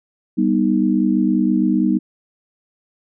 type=chord; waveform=sine; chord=G augmented; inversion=none; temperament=equal with one note detuned; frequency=196 / 244.8 / 311.1 Hz; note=G3 / B3 / D#4; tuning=0 / -15 / 0 cents; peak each=-18 dBFS; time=0.37-1.99 s; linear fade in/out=20 ms; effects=none